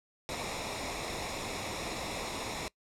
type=noise with comb filter; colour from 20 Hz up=pink; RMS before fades=-37 dBFS; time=0.29-2.68 s; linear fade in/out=0 ms; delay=0.65 ms; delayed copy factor=-0.6; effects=noise-tail reverb RT60 0.1 s tail -22 dB re dry + low-pass 8000 Hz 12 dB/octave